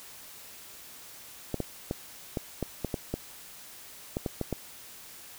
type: clicks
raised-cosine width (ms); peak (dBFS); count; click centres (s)
2; -16; 12; 1.543 / 1.603 / 1.911 / 2.372 / 2.627 / 2.847 / 2.942 / 3.14 / 4.169 / 4.262 / 4.413 / 4.527
effects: white hiss -48 dBFS RMS until 5.38 s